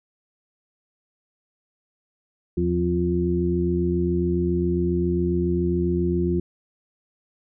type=harmonic tone with a mistuned harmonic; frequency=87.31 Hz; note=F2; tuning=in tune; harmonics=1 / 2 / 3 / 4; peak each=-26 / -24 / -31 / -23 dBFS; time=2.57-6.4 s; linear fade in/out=5 ms; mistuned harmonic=1; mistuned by=-140 cents; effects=none